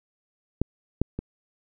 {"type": "clicks", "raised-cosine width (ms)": 3, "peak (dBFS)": [-9, -8, -17], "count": 3, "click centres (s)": [0.616, 1.016, 1.19], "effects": []}